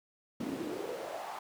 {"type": "noise with high-pass filter sweep", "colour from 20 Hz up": "brown", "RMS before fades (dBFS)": -39, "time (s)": [0.4, 1.39], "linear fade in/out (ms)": 5, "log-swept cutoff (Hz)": [230, 900], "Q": 3.9, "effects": []}